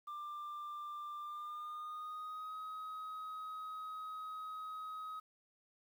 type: tone with pitch glide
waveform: sine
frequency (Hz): 1188 to 1265.9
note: D6 to D#6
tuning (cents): +20 to +30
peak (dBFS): -40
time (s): 0.07-5.2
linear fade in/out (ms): 10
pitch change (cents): +110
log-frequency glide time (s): 1.2-2.56
effects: tanh soft clip ceiling -41 dBFS + 11-bit